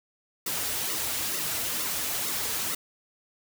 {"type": "noise with flanger", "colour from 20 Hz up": "white", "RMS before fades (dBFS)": -30, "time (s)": [0.46, 2.75], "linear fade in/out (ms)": 5, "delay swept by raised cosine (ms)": [1.2, 5.7], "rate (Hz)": 2.2, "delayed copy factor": -0.75, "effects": []}